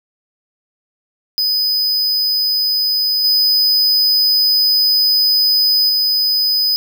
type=tone with level steps; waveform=square; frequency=5000 Hz; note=D#8; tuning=8 cents sharp; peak=-14 / -11 / -13 dBFS; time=1.38-6.76 s; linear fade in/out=0 ms; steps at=3.24 / 5.89 s; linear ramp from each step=5 ms; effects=none